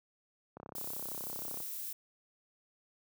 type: click train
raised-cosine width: 1 ms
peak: -32 dBFS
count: 35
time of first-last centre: 0.57-1.603 s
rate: 32.9 Hz
type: noise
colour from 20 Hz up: violet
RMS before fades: -41 dBFS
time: 0.75-1.93 s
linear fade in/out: 5 ms
effects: high-pass 100 Hz 12 dB/octave